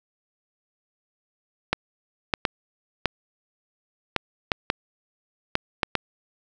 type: clicks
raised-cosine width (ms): 0.3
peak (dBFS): -4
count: 10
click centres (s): 1.73 / 2.338 / 2.452 / 3.057 / 4.163 / 4.518 / 4.701 / 5.554 / 5.832 / 5.953
effects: none